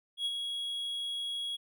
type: tone with ADSR envelope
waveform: triangle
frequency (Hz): 3322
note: G#7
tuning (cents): 0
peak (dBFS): -27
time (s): 0.17-1.57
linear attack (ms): 84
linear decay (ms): 44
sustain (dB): -5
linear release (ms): 20
effects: none